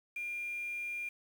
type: tone with quantisation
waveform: sine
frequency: 2400 Hz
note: D7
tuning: 37 cents sharp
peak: -36 dBFS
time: 0.16-1.09 s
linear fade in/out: 5 ms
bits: 9
effects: none